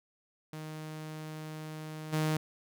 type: tone with level steps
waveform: sawtooth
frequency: 155.56 Hz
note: D#3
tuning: in tune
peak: -36 / -24 dBFS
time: 0.53-2.37 s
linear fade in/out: 2 ms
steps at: 2.12 s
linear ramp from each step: 20 ms
effects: none